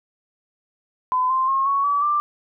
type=tone with pitch steps; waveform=sine; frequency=1014 / 1045.5 / 1078 / 1111.5 / 1146.1 / 1181.7 Hz; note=B5 / C6 / C#6 / C#6 / D6 / D6; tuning=+45 / -2 / -49 / +4 / -43 / +10 cents; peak=-17 dBFS; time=1.12-2.2 s; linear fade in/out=0 ms; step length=180 ms; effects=none